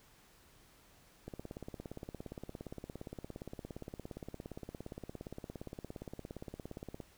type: click train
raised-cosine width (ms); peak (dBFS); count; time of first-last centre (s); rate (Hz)
2; -30; 100; 1.28-7.003; 17.3
effects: pink hiss -64 dBFS RMS until 7.17 s